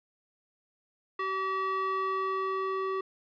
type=tone with band-pass filter sweep; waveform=square; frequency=382.5 Hz; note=G4; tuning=42 cents flat; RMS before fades=-31 dBFS; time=1.19-3.01 s; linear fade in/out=5 ms; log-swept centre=1400 to 820 Hz; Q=2.1; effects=resampled to 11025 Hz